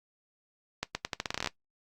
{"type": "accelerating click train", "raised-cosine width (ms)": 0.2, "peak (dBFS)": -13, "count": 14, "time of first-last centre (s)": [0.83, 1.473], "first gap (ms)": 120, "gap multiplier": 0.83, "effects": ["noise-tail reverb RT60 0.1 s tail -17 dB re dry", "Opus 48 kbps"]}